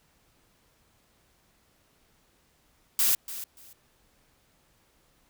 blue noise with echo, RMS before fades -23 dBFS, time 2.99-3.15 s, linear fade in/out 2 ms, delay 290 ms, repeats 2, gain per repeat -14 dB, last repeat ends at 3.73 s, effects pink hiss -66 dBFS RMS until 5.29 s

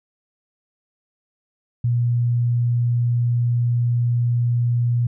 sine tone, 120 Hz, B2, 49 cents flat, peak -16 dBFS, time 1.84-5.07 s, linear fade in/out 5 ms, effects none

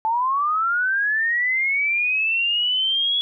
sine linear sweep, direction up, 867 to 3385 Hz, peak -18 dBFS, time 0.05-3.21 s, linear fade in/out 0 ms, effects none

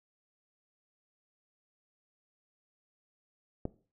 click, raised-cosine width 2 ms, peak -20 dBFS, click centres 3.654 s, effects noise-tail reverb RT60 0.4 s tail -18 dB re dry

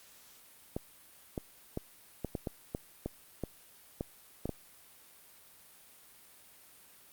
clicks, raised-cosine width 2 ms, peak -21 dBFS, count 12, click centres 0.765 / 1.378 / 1.774 / 2.247 / 2.352 / 2.472 / 2.749 / 3.06 / 3.437 / 4.009 / 4.456 / 4.493 s, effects white hiss -58 dBFS RMS until 7.12 s + Opus 48 kbps

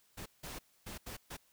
pink noise bursts at uneven times, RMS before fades -45 dBFS, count 5, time 0.17-0.26 / 0.43-0.59 / 0.86-0.98 / 1.06-1.17 / 1.3-1.37 s, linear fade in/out 10 ms, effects white hiss -70 dBFS RMS until 1.52 s

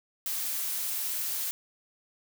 blue noise, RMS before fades -32 dBFS, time 0.26-1.51 s, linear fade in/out 0 ms, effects none

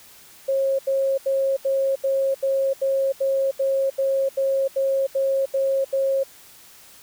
sine tone bursts, 541 Hz, C#5, 42 cents flat, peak -18 dBFS, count 15, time 0.48-6.236 s, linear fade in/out 10 ms, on 310 ms, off 79 ms, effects white hiss -48 dBFS RMS until 7.02 s

